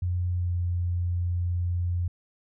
sine tone with pitch glide, 89.1 to 87.92 Hz, F2 to F2, +35 to +12 cents, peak -24 dBFS, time 0.02-2.08 s, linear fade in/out 5 ms, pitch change -23 cents, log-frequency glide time 0.35-0.51 s, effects none

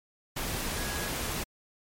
sine tone in noise, 1661.2 Hz, G#6, in tune, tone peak -40 dBFS, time 0.77-1.09 s, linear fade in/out 10 ms, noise pink, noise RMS -33 dBFS, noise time 0.36-1.44 s, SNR -10 dB, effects MP3 64 kbps

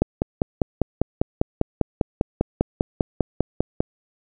click train, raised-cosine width 2 ms, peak -4 dBFS, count 20, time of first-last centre 0.02-3.805 s, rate 5.02 Hz, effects none

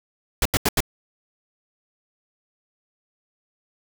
pink noise bursts, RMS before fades -19 dBFS, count 4, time 0.42-0.805 s, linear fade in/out 2 ms, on 34 ms, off 83 ms, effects none

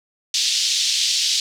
white band-pass noise, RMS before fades -20 dBFS, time 0.34-1.4 s, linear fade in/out 2 ms, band 3200 to 5700 Hz, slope 24 dB/octave, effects none

